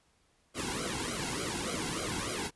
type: noise with flanger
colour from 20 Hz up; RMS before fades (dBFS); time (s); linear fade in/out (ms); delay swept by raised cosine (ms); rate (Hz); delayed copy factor
pink; -35; 0.54-2.51; 50; 1.1 to 1.7; 3.4; -1
effects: pink hiss -70 dBFS RMS until 2.55 s + resampled to 24000 Hz